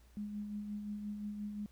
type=tone with tremolo; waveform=sine; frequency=207.7 Hz; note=G#3; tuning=in tune; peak=-37 dBFS; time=0.17-1.66 s; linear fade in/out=0 ms; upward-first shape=sine; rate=5.7 Hz; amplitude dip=40%; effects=added 60 Hz sine -60 dBFS peak until 1.71 s + pink hiss -69 dBFS RMS until 1.71 s